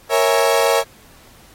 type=chord; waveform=35% pulse; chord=A# half-diminished seventh; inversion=none; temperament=equal; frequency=466.2 / 554.4 / 659.3 / 830.6 Hz; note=A#4 / C#5 / E5 / G#5; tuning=0 / 0 / 0 / 0 cents; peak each=-16 / -16 / -18 / -20 dBFS; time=0.09-0.84 s; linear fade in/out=50 ms; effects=pink hiss -48 dBFS RMS until 1.54 s + AAC 48 kbps